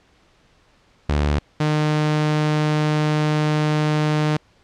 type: tone pair in turn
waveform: sawtooth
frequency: 73.42 / 152.11 Hz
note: D2 / D#3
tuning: 0 / -39 cents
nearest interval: octave + minor second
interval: 1261 cents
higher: second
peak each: -13 dBFS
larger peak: neither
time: 1.09-1.39 / 1.6-4.37 s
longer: second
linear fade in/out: 5 ms
effects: pink hiss -57 dBFS RMS until 4.63 s + low-pass 5000 Hz 12 dB/octave